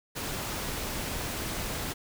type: noise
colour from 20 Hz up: pink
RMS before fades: -34 dBFS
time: 0.15-1.94 s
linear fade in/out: 20 ms
effects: none